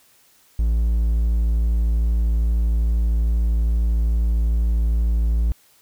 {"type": "tone", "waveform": "triangle", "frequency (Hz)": 56.4, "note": "A1", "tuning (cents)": 44, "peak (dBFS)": -14, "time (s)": [0.59, 5.52], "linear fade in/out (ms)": 0, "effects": ["white hiss -56 dBFS RMS until 5.81 s"]}